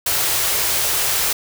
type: band-stop noise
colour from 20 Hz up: white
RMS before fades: -19 dBFS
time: 0.06-1.33 s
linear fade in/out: 5 ms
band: 160 to 320 Hz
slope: 48 dB/octave
effects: none